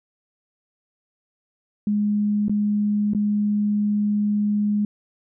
sine tone with dropouts, 207.7 Hz, G#3, in tune, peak -18 dBFS, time 1.87-4.85 s, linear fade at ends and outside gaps 2 ms, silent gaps 2.483-2.495 / 3.135-3.148 s, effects none

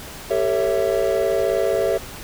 triangle chord, A dominant seventh, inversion third, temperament equal with one note detuned, 392 / 451.1 / 554.4 / 659.3 Hz, G4 / A4 / C#5 / E5, 0 / +43 / 0 / 0 cents, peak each -21 dBFS, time 0.3-1.98 s, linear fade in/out 10 ms, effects pink hiss -36 dBFS RMS until 2.23 s

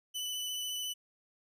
sawtooth tone with vibrato, 2990 Hz, F#7, 17 cents sharp, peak -32 dBFS, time 0.14-0.94 s, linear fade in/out 20 ms, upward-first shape triangle, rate 14 Hz, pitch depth 17 cents each way, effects none

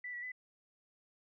sine tone with pitch steps, 1978 / 1938 / 2004 Hz, B6 / B6 / B6, +2 / -33 / +25 cents, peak -40 dBFS, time 0.04-0.319 s, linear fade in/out 5 ms, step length 93 ms, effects none

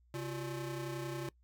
35% pulse ring-modulated tone, 239.1 Hz, A#3, 44 cents sharp, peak -33 dBFS, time 0.14-1.29 s, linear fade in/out 2 ms, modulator 104 Hz, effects noise-tail reverb RT60 0.1 s tail -22 dB re dry + added 60 Hz sine -64 dBFS peak until 1.43 s

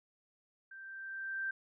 sine tone with level ramp, 1568 Hz, G6, in tune, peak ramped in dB -48 to -33 dBFS, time 0.71-1.51 s, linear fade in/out 5 ms, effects none

